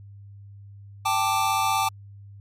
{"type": "chord", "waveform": "square", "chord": "G suspended second", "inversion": "none", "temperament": "equal with one note detuned", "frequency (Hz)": [784, 880, 1180.1], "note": ["G5", "A5", "D6"], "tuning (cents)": [0, 0, 8], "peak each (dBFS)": [-27, -26, -26], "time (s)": [1.05, 1.89], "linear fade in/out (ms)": 10, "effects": ["added 100 Hz sine -42 dBFS peak until 2.4 s", "AAC 48 kbps"]}